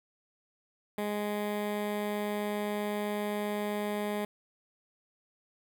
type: tone with notch filter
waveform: 15% pulse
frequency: 207.7 Hz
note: G#3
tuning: in tune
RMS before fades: -33 dBFS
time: 0.98-4.25 s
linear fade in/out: 2 ms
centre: 5700 Hz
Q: 0.85
effects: none